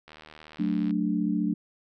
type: click train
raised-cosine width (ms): 0.3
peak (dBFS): -30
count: 65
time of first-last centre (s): 0.08-0.908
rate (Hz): 77.3
type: chord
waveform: sine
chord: D major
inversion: first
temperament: equal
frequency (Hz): 185 / 220 / 293.7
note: F#3 / A3 / D4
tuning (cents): 0 / 0 / 0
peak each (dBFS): -28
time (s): 0.59-1.54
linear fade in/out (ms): 10
effects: none